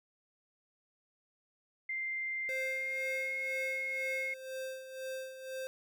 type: tone with pitch glide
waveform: sine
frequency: 2093 to 2158 Hz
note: C7 to C#7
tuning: 0 to -47 cents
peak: -34 dBFS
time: 1.89-4.34 s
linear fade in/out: 5 ms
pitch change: +53 cents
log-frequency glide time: 2.45-3.4 s
type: tone with tremolo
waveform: square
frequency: 524 Hz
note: C5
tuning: 2 cents sharp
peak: -38 dBFS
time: 2.49-5.67 s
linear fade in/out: 0 ms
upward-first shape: sine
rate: 2 Hz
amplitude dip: 65%
effects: none